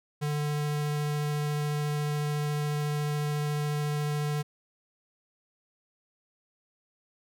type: tone with vibrato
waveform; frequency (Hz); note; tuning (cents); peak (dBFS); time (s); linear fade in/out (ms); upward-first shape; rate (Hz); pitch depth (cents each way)
square; 148.2; D3; +16; -28; 0.21-4.43; 20; triangle; 14; 8
effects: none